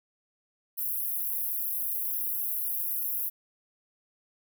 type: high-pass noise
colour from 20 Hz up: pink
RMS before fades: -31 dBFS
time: 0.77-3.3 s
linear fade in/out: 20 ms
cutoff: 11000 Hz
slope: 96 dB/octave
effects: none